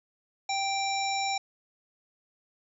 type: harmonic tone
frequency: 784 Hz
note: G5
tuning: in tune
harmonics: 1 / 3 / 5 / 7 / 9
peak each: -29 / -34 / -36 / -37 / -39 dBFS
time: 0.49-1.38 s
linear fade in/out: 5 ms
effects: none